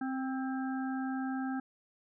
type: harmonic tone with a mistuned harmonic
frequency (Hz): 262.7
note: C4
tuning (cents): +7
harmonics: 1 / 3 / 5 / 6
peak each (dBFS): -33 / -41 / -47 / -45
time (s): 0.01-1.6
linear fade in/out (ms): 5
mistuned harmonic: 6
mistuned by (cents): +23
effects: none